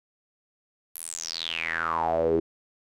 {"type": "tone with band-pass filter sweep", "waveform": "sawtooth", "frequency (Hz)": 82.41, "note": "E2", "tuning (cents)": 0, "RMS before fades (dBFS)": -28, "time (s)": [0.95, 2.4], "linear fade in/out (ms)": 5, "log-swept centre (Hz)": [12000, 350], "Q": 8.8, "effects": []}